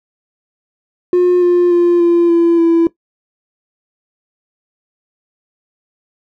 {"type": "tone with pitch steps", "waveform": "triangle", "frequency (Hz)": [357.7, 352.8, 347.9, 343.1, 338.4, 333.7], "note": ["F4", "F4", "F4", "F4", "E4", "E4"], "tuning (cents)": [41, 18, -7, -31, 45, 21], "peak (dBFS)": -4, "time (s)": [1.13, 2.87], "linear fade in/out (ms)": 2, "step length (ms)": 290, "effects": ["noise-tail reverb RT60 0.1 s tail -19 dB re dry", "tanh soft clip ceiling -4 dBFS"]}